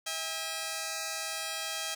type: tone pair together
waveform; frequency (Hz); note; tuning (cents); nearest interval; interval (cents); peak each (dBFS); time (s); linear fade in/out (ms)
5% pulse; 645.5 / 807; E5 / G#5; -37 / -50; major third; 387; -25; 0.06-1.95; 10
effects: none